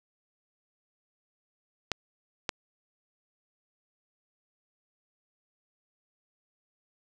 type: clicks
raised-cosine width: 0.2 ms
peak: -10 / -11 dBFS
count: 2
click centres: 1.917 / 2.492 s
effects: none